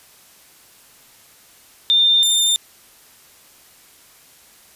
sine / sawtooth tone pair in turn, 3606 / 3606 Hz, A7 / A7, +42 / +42 cents, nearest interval unison, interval 0 cents, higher neither, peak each -11 dBFS, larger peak neither, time 1.9-2.23 / 2.23-2.56 s, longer neither, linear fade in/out 0 ms, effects white hiss -49 dBFS RMS until 4.75 s + resampled to 32000 Hz

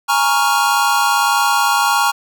square chord, Bb minor seventh, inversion third, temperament equal, 830.6 / 932.3 / 1108.7 / 1396.9 Hz, Ab5 / Bb5 / Db6 / F6, 0 / 0 / 0 / 0 cents, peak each -19 dBFS, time 0.08-2.12 s, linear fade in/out 20 ms, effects none

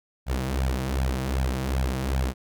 sawtooth tone with flanger, 65.41 Hz, C2, in tune, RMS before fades -26 dBFS, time 0.26-2.34 s, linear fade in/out 50 ms, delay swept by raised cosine 1.2 to 6.4 ms, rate 2.6 Hz, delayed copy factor +0.9, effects none

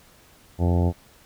harmonic tone, 87.31 Hz, F2, in tune, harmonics 1 / 2 / 3 / 4 / 5 / 6 / 7 / 8 / 9 / 10, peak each -19 / -25 / -29 / -31 / -33 / -35 / -36 / -37 / -38 / -39 dBFS, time 0.58-0.93 s, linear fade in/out 50 ms, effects pink hiss -54 dBFS RMS until 1.25 s

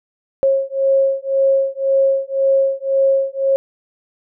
sine beating tone pair, 541 / 542.9 Hz, C#5 / C#5, -42 / -36 cents, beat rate 1.9 Hz, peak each -16 dBFS, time 0.43-3.56 s, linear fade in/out 0 ms, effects none

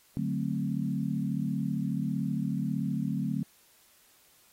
sine chord, D dominant seventh, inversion none, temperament equal, 146.83 / 185 / 220 / 261.6 Hz, D3 / F#3 / A3 / C4, 0 / 0 / 0 / 0 cents, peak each -33 / -33 / -33 / -35 dBFS, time 0.17-3.43 s, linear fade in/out 0 ms, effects white hiss -62 dBFS RMS until 4.52 s + AAC 48 kbps

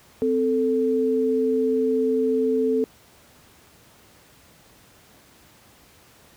sine tone pair together, 258.5 / 441.5 Hz, C4 / A4, -21 / +6 cents, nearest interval major sixth, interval 927 cents, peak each -23 / -20 dBFS, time 0.22-2.84 s, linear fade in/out 0 ms, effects pink hiss -53 dBFS RMS until 6.36 s + high-pass 60 Hz 12 dB/octave

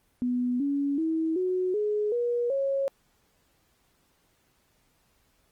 sine tone with pitch steps, 246.9 / 282 / 322 / 367.8 / 420.1 / 479.7 / 547.9 Hz, B3 / C#4 / E4 / F#4 / G#4 / A#4 / C#5, 0 / +30 / -41 / -10 / +20 / +50 / -20 cents, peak -24 dBFS, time 0.22-2.88 s, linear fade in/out 0 ms, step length 380 ms, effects pink hiss -68 dBFS RMS until 5.51 s + Opus 24 kbps

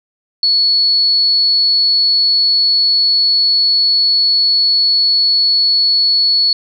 sine tone, 4400 Hz, C#8, 14 cents flat, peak -9 dBFS, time 0.43-6.53 s, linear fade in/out 2 ms, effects none

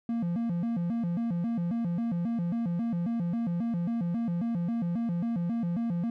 triangle tone with vibrato, 200 Hz, G3, 35 cents sharp, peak -25 dBFS, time 0.09-6.1 s, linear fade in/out 2 ms, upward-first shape square, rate 3.7 Hz, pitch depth 260 cents each way, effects none

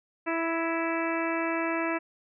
harmonic tone with a mistuned harmonic, 329.6 Hz, E4, in tune, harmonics 1 / 2 / 3 / 4 / 5 / 6 / 7 / 8, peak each -30 / -33 / -35 / -36 / -37 / -38 / -38 / -39 dBFS, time 0.26-1.99 s, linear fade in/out 20 ms, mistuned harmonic 5, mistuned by +19 cents, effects none

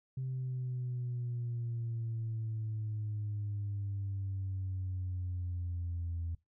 sine exponential sweep, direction down, 131.1 to 83.5 Hz, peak -33 dBFS, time 0.17-6.35 s, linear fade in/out 5 ms, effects noise-tail reverb RT60 0.2 s tail -23 dB re dry + tanh soft clip ceiling -31 dBFS

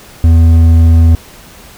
triangle tone with hard clipping, 82.41 Hz, E2, in tune, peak -4 dBFS, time 0.24-1.15 s, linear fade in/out 0 ms, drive 9 dB, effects pink hiss -36 dBFS RMS until 1.77 s

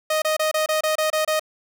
sawtooth tone bursts, 622.3 Hz, D#5, in tune, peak -15 dBFS, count 9, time 0.1-1.396 s, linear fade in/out 5 ms, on 120 ms, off 27 ms, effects none

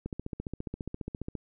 click train, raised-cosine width 3 ms, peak -22 dBFS, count 20, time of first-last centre 0.06-1.353 s, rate 14.7 Hz, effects none

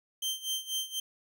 sawtooth tone with tremolo, 3134 Hz, G7, 1 cent flat, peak -26 dBFS, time 0.22-1 s, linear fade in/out 5 ms, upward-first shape sine, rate 4.1 Hz, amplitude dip 85%, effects none

